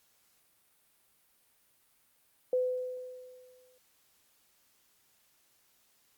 sine tone with exponential decay, 505 Hz, B4, 39 cents sharp, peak -24 dBFS, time 2.53-3.78 s, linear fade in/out 2 ms, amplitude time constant 270 ms, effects white hiss -69 dBFS RMS until 6.17 s + Opus 48 kbps

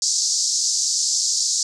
white band-pass noise, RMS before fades -21 dBFS, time 0.02-1.63 s, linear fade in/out 2 ms, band 4600 to 7300 Hz, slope 48 dB/octave, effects none

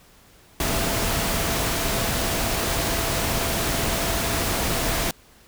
sine tone in noise, 671 Hz, E5, 31 cents sharp, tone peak -33 dBFS, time 0.6-5.11 s, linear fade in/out 2 ms, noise pink, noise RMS -24 dBFS, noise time 0.6-5.11 s, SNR -12 dB, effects pink hiss -53 dBFS RMS until 5.47 s

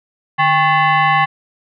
sine tone with frequency modulation, 149.9 Hz, D3, 36 cents sharp, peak -10 dBFS, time 0.38-1.26 s, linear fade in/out 20 ms, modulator 946 Hz, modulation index 2, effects none

